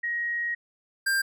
sine / square tone pair in turn, 1888 / 1589.8 Hz, A#6 / G6, +22 / +24 cents, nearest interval minor third, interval 298 cents, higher first, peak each -26 / -23 dBFS, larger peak second, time 0.03-0.55 / 1.06-1.22 s, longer first, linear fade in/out 10 ms, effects none

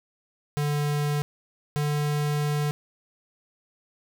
square tone pair in turn, 146.83 / 147.68 Hz, D3 / D3, 0 / +10 cents, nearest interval unison, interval 10 cents, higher second, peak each -24 dBFS, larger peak neither, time 0.57-1.22 / 1.76-2.71 s, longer second, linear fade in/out 0 ms, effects none

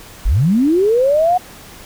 sine linear sweep, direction up, 30.87 to 740 Hz, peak -10 dBFS, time 0.25-1.38 s, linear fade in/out 10 ms, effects pink hiss -38 dBFS RMS until 1.85 s

